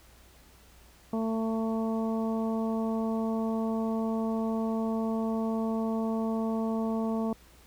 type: harmonic tone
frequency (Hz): 223.5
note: A3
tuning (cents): +27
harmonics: 1 / 2 / 3 / 4 / 5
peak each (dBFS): -28 / -35 / -37 / -41 / -43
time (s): 1.13-7.33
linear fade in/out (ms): 2
effects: added 60 Hz sine -58 dBFS peak until 7.66 s + pink hiss -58 dBFS RMS until 7.66 s